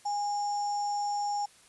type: tone with sample-and-hold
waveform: sine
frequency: 822 Hz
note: G#5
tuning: 18 cents flat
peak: -28 dBFS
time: 0.05-1.46 s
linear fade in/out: 10 ms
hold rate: 6300 Hz
effects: white hiss -58 dBFS RMS until 1.68 s + resampled to 24000 Hz